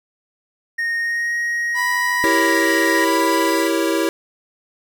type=tone with pitch glide; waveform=triangle; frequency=1853 to 1882.1 Hz; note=A#6 to A#6; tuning=-11 to +16 cents; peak=-17 dBFS; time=0.78-3.05 s; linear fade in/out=10 ms; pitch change=+27 cents; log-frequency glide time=1-1.35 s
type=tone; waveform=30% pulse; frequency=987.8 Hz; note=B5; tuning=in tune; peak=-18 dBFS; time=1.74-3.71 s; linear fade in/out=50 ms
type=chord; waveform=square; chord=E diminished seventh; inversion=none; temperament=equal; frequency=329.6 / 392 / 466.2 / 554.4 Hz; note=E4 / G4 / Bb4 / Db5; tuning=0 / 0 / 0 / 0 cents; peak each=-20 / -24 / -26 / -25 dBFS; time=2.24-4.09 s; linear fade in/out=0 ms
effects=none